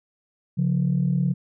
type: tone pair together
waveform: sine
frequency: 138.59 / 177.74 Hz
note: C#3 / F3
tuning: 0 / +31 cents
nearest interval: major third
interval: 431 cents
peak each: -21 dBFS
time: 0.57-1.34 s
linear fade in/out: 20 ms
effects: tanh soft clip ceiling -13 dBFS